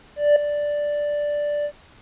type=tone with ADSR envelope; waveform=triangle; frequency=587.3 Hz; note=D5; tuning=in tune; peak=-8 dBFS; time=0.16-1.72 s; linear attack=200 ms; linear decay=4 ms; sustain=-11 dB; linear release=70 ms; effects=pink hiss -50 dBFS RMS until 2.01 s + resampled to 8000 Hz